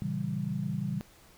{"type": "chord", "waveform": "sine", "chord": "A# diminished seventh", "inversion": "none", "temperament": "equal", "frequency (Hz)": [116.54, 138.59, 164.81, 196], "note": ["A#2", "C#3", "E3", "G3"], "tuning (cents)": [0, 0, 0, 0], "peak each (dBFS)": [-39, -35, -35, -34], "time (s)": [0.02, 1.01], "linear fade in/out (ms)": 0, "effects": ["pink hiss -58 dBFS RMS until 1.37 s"]}